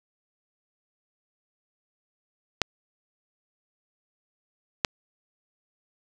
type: clicks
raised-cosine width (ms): 0.2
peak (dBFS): -3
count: 2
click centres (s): 2.617 / 4.848
effects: none